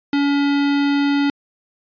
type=tone with notch filter; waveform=square; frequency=283.8 Hz; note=C#4; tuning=41 cents sharp; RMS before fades=-17 dBFS; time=0.13-1.3 s; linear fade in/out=2 ms; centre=700 Hz; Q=2; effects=resampled to 11025 Hz